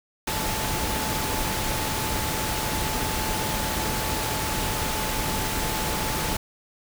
sine tone in noise, 870 Hz, A5, 20 cents flat, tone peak -33 dBFS, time 0.27-6.37 s, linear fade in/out 5 ms, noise pink, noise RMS -27 dBFS, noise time 0.27-6.37 s, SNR -9 dB, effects none

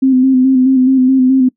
sine tone with vibrato, 260.2 Hz, C4, 9 cents flat, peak -6 dBFS, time 0.02-1.49 s, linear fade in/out 10 ms, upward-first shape square, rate 4.7 Hz, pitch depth 32 cents each way, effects noise-tail reverb RT60 0.1 s tail -23 dB re dry

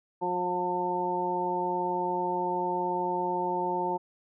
harmonic tone, 179.1 Hz, F3, 44 cents sharp, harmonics 1 / 2 / 3 / 4 / 5, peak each -39 / -32 / -37 / -36 / -29 dBFS, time 0.21-3.98 s, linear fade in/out 20 ms, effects none

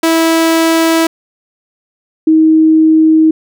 sawtooth / sine tone pair in turn, 327 / 316.6 Hz, E4 / D#4, -14 / +30 cents, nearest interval minor second, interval 56 cents, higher first, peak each -4 dBFS, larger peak neither, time 0.03-1.07 / 2.27-3.31 s, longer neither, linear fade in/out 5 ms, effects none

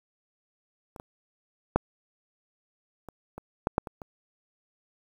clicks, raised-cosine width 1 ms, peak -29 / -27 / -6 / -27 / -25 / -10 / -8 / -23 / -26 dBFS, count 9, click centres 0.962 / 0.999 / 1.76 / 3.087 / 3.38 / 3.671 / 3.781 / 3.872 / 4.018 s, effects 8-bit

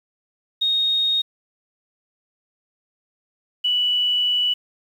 sine tone pair in turn, 3724 / 2956 Hz, A#7 / F#7, -2 / -2 cents, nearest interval major third, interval 400 cents, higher first, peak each -17 dBFS, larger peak neither, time 0.61-1.22 / 3.64-4.54 s, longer second, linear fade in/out 10 ms, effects 8-bit

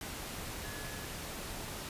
sine tone in noise, 1699 Hz, G#6, 39 cents sharp, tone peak -49 dBFS, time 0.64-1.05 s, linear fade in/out 2 ms, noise pink, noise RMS -42 dBFS, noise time 0.01-1.89 s, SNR -10 dB, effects resampled to 32000 Hz

